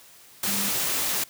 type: tone in noise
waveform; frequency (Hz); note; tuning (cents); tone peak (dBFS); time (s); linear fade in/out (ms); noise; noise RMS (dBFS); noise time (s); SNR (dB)
sine; 199.9; G3; +34; -32; 0.47-0.69; 5; white; -26; 0.43-1.24; -9
effects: white hiss -51 dBFS RMS until 1.29 s + high-pass 80 Hz 12 dB/octave